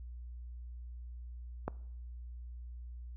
click, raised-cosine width 1 ms, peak -20 dBFS, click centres 1.68 s, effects noise-tail reverb RT60 0.7 s tail -22 dB re dry + added 60 Hz sine -43 dBFS peak until 3.16 s

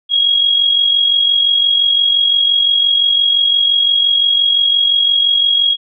sine tone with amplitude modulation, 3296 Hz, G#7, 14 cents flat, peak -7 dBFS, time 0.09-5.77 s, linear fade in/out 50 ms, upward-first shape sine, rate 45.8 Hz, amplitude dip 55%, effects none

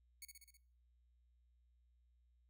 5% pulse tone with echo, 2223 Hz, C#7, 4 cents sharp, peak -40 dBFS, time 0.22-0.25 s, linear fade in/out 2 ms, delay 64 ms, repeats 5, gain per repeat -3 dB, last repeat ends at 0.57 s, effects noise-tail reverb RT60 0.6 s tail -22 dB re dry + added 60 Hz sine -70 dBFS peak until 2.49 s

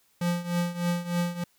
square tone with tremolo, 174.2 Hz, F3, 4 cents flat, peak -23 dBFS, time 0.21-1.44 s, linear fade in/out 5 ms, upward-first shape triangle, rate 3.3 Hz, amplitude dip 85%, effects white hiss -66 dBFS RMS until 1.58 s

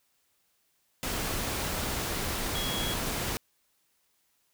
sine tone in noise, 3322 Hz, G#7, in tune, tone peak -34 dBFS, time 2.55-2.94 s, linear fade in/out 0 ms, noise pink, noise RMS -32 dBFS, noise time 1.03-3.37 s, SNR -5 dB, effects white hiss -72 dBFS RMS until 4.53 s

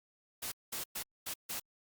white noise bursts at uneven times, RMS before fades -39 dBFS, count 5, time 0.42-0.52 / 0.72-0.84 / 0.95-1.03 / 1.26-1.34 / 1.49-1.6 s, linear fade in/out 10 ms, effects Opus 48 kbps

